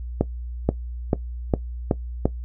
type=accelerating click train; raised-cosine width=2 ms; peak=-4 dBFS; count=6; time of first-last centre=0.21-2.256 s; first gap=480 ms; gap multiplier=0.92; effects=noise-tail reverb RT60 0.1 s tail -17 dB re dry + added 60 Hz sine -29 dBFS peak until 2.44 s